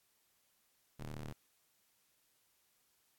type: ring-modulated tone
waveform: sawtooth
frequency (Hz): 76.3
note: D#2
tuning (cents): -33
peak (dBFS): -36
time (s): 0.99-1.33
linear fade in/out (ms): 10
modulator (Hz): 54.9
effects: white hiss -75 dBFS RMS until 3.18 s + AAC 64 kbps